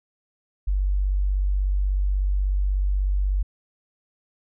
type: tone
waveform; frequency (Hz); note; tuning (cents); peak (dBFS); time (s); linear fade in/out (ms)
sine; 48.2; G1; -28; -19; 0.67-3.43; 10
effects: none